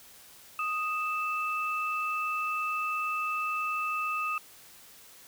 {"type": "tone pair together", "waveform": "sine", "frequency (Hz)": [1244.5, 2637], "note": ["D#6", "E7"], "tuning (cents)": [0, 0], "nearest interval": "octave + minor second", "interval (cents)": 1300, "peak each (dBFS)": [-30, -33], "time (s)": [0.59, 4.38], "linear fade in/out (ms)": 2, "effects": ["white hiss -53 dBFS RMS until 5.27 s"]}